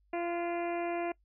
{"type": "harmonic tone with a mistuned harmonic", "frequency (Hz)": 343.8, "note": "F4", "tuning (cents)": -27, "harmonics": [1, 2, 3, 4, 5, 6, 7, 8], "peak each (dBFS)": [-34, -35, -45, -49, -48, -47, -46, -51], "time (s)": [0.13, 1.12], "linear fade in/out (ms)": 5, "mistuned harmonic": 4, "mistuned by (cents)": 34, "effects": ["noise-tail reverb RT60 0.1 s tail -23 dB re dry", "added 50 Hz sine -66 dBFS peak until 1.24 s"]}